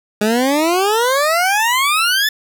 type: exponential sweep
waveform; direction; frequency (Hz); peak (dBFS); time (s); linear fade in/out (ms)
20% pulse; up; 205.6 to 1773; -8; 0.21-2.29; 5
effects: none